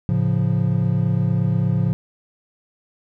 triangle chord, A augmented, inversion none, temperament equal, 110 / 138.59 / 174.61 Hz, A2 / C#3 / E#3, 0 / 0 / 0 cents, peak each -19 dBFS, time 0.09-1.93 s, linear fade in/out 0 ms, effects none

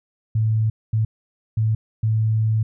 sine tone bursts at uneven times, 110 Hz, A2, in tune, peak -16 dBFS, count 4, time 0.35-0.7 / 0.93-1.05 / 1.57-1.75 / 2.03-2.63 s, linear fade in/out 5 ms, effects none

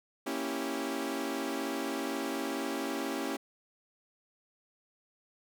sawtooth chord, A# diminished seventh, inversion none, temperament equal, 233.1 / 277.2 / 329.6 / 392 Hz, A#3 / C#4 / E4 / G4, 0 / 0 / 0 / 0 cents, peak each -37 / -32 / -35 / -35 dBFS, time 0.26-3.37 s, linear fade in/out 10 ms, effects none

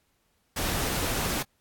pink noise, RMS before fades -29 dBFS, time 0.56-1.43 s, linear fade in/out 10 ms, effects pink hiss -71 dBFS RMS until 1.6 s + AAC 64 kbps

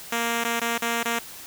5% pulse tone with dropouts, 233.1 Hz, A#3, in tune, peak -12 dBFS, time 0.12-1.19 s, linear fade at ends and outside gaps 5 ms, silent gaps 0.44-0.447 / 0.598-0.614 / 0.78-0.82 / 1.031-1.054 s, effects white hiss -41 dBFS RMS until 1.46 s

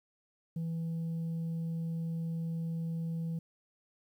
sine tone, 164.81 Hz, E3, in tune, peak -30 dBFS, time 0.56-3.39 s, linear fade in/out 5 ms, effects tanh soft clip ceiling -32 dBFS + 11-bit

